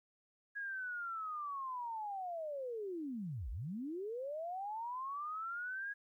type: linear two-way sweep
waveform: sine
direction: down then up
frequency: 1661.2 to 45.19 to 1661.2 Hz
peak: -39 dBFS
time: 0.55-5.94 s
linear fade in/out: 20 ms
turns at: 3.5 s
effects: 13-bit